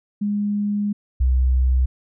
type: tone pair in turn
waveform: sine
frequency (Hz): 205.7 / 63.88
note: G#3 / C2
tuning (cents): -16 / -41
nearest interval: octave + minor sixth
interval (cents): 2025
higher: first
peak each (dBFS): -19 / -14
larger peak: second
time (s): 0.21-0.93 / 1.2-1.86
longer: first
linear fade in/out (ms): 10
effects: none